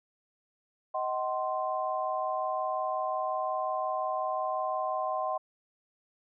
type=chord; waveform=sine; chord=C diminished; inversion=first; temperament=just; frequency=627.9 / 753.5 / 1046.5 Hz; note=Eb5 / Gb5 / C6; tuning=+16 / +31 / 0 cents; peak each=-33 dBFS; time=0.94-5.38 s; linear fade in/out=10 ms; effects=none